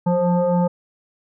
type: tone with frequency modulation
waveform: sine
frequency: 174.61 Hz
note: F3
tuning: in tune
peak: -15 dBFS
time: 0.06-0.68 s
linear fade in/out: 10 ms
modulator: 353 Hz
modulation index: 1.7
effects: none